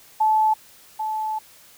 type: tone pair in turn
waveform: sine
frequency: 868 / 868 Hz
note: A5 / A5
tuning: -24 / -24 cents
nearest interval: unison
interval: 0 cents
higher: neither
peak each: -15 / -23 dBFS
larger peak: first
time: 0.2-0.54 / 0.99-1.39 s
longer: second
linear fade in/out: 10 ms
effects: white hiss -50 dBFS RMS until 1.77 s